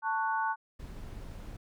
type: chord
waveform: sine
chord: F# minor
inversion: first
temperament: just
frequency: 888 / 1110 / 1480 Hz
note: A5 / C#6 / F#6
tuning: +16 / +2 / 0 cents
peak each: -30 / -35 / -34 dBFS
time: 0.02-0.56 s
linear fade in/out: 50 ms
type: noise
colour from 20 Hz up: brown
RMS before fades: -43 dBFS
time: 0.79-1.57 s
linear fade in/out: 10 ms
effects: none